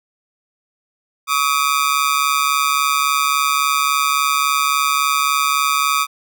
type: ring-modulated tone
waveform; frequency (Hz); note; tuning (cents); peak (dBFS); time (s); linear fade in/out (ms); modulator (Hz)
sawtooth; 1200; D6; +37; -8; 1.27-6.07; 50; 71.8
effects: none